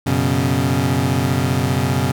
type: chord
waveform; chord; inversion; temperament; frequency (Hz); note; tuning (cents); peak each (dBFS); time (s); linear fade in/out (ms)
25% pulse; F# suspended fourth; none; equal; 92.5 / 123.47 / 138.59; F#2 / B2 / C#3; 0 / 0 / 0; -18 / -16 / -16; 0.06-2.12; 10
effects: none